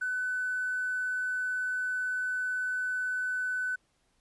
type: tone with hard clipping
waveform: triangle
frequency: 1503 Hz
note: F#6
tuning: 27 cents sharp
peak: -29 dBFS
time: 0.01-3.76 s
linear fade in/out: 10 ms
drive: 3 dB
effects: pink hiss -72 dBFS RMS until 4.2 s + resampled to 24000 Hz